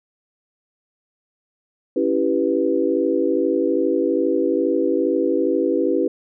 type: chord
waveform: sine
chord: C# half-diminished seventh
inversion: none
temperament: equal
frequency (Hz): 277.2 / 329.6 / 392 / 493.9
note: C#4 / E4 / G4 / B4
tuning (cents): 0 / 0 / 0 / 0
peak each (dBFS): -23 / -21 / -22 / -22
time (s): 1.96-6.08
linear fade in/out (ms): 5
effects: none